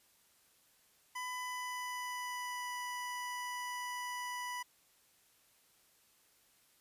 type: tone with pitch glide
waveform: 25% pulse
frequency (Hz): 1000 to 986.2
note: B5 to B5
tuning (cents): +21 to -3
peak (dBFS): -35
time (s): 1.15-4.63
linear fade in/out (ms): 10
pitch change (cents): -24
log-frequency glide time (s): 1.3-2.71
effects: white hiss -69 dBFS RMS until 6.8 s + resampled to 32000 Hz